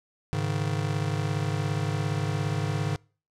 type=chord; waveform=square; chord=Ab suspended fourth; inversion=none; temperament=just; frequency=103.83 / 138.43 / 155.74 Hz; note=Ab2 / Db3 / Eb3; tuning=0 / -2 / +2 cents; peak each=-31 dBFS; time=0.33-2.96 s; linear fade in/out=0 ms; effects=noise-tail reverb RT60 0.4 s tail -26 dB re dry + low-pass 8000 Hz 12 dB/octave